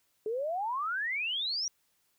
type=exponential sweep; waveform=sine; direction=up; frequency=417.3 to 5850 Hz; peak=-30 dBFS; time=0.26-1.68 s; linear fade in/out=2 ms; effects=white hiss -73 dBFS RMS until 2.18 s